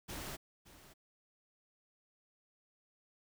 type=noise with echo; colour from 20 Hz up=pink; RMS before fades=-44 dBFS; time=0.08-0.37 s; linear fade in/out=20 ms; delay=570 ms; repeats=1; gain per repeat=-15 dB; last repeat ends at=0.94 s; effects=none